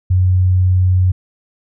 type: tone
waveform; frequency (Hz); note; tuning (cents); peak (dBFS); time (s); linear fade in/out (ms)
sine; 91.9; F#2; -11; -9; 0.1-1.12; 10
effects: none